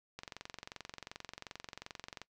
click train, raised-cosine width 0.2 ms, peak -26 dBFS, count 47, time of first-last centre 0.19-2.216 s, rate 22.7 Hz, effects noise-tail reverb RT60 0.1 s tail -20 dB re dry

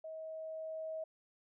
sine tone with level ramp, 637 Hz, D#5, 41 cents sharp, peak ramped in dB -43 to -38 dBFS, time 0.04-1.04 s, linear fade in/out 5 ms, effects none

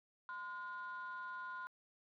triangle ring-modulated tone, 203.5 Hz, G#3, 35 cents flat, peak -37 dBFS, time 0.29-1.67 s, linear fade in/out 0 ms, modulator 1230 Hz, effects tanh soft clip ceiling -38 dBFS

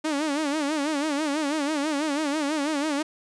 sawtooth tone with vibrato, 296.7 Hz, D4, 18 cents sharp, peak -20 dBFS, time 0.04-3.03 s, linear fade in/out 10 ms, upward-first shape sine, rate 6.1 Hz, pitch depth 120 cents each way, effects resampled to 22050 Hz

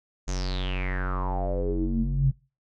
square tone with low-pass filter sweep, 46.25 Hz, F#1, in tune, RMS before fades -26 dBFS, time 0.27-2.32 s, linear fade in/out 20 ms, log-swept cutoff 6800 to 120 Hz, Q 8.4, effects noise-tail reverb RT60 0.3 s tail -22 dB re dry

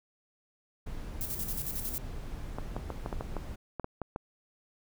brown noise, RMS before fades -39 dBFS, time 0.86-3.56 s, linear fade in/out 10 ms
violet noise with tremolo, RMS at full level -35 dBFS, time 1.21-1.98 s, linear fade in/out 0 ms, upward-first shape square, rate 11 Hz, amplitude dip 55%
clicks, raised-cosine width 1 ms, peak -21 dBFS, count 11, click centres 2.585 / 2.765 / 2.903 / 3.061 / 3.128 / 3.209 / 3.367 / 3.797 / 3.844 / 4.017 / 4.161 s
effects none

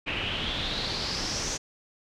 pink noise with low-pass filter sweep, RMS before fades -31 dBFS, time 0.06-1.58 s, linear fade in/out 20 ms, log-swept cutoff 2600 to 6400 Hz, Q 5.1, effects none

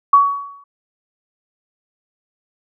sine tone with exponential decay, 1126 Hz, C#6, 27 cents sharp, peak -4 dBFS, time 0.13-0.64 s, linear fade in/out 5 ms, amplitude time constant 110 ms, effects none

